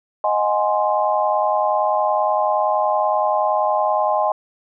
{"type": "chord", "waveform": "sine", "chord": "Ab dominant seventh", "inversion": "second", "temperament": "equal", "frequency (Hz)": [622.3, 740, 830.6, 1046.5], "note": ["Eb5", "Gb5", "Ab5", "C6"], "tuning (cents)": [0, 0, 0, 0], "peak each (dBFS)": [-20, -24, -20, -22], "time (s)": [0.24, 4.32], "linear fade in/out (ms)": 2, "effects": []}